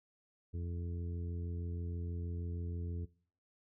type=harmonic tone; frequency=86.3 Hz; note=F2; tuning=20 cents flat; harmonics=1 / 2 / 3 / 4 / 5; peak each=-37 / -48 / -52 / -54 / -54 dBFS; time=0.53-3.06 s; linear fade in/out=20 ms; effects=noise-tail reverb RT60 0.5 s tail -20 dB re dry